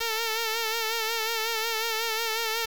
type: tone with vibrato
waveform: 5% pulse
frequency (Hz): 450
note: A4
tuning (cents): +39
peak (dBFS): -15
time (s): 0-2.66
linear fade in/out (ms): 10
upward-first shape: sine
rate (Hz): 5.5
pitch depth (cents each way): 52
effects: 7-bit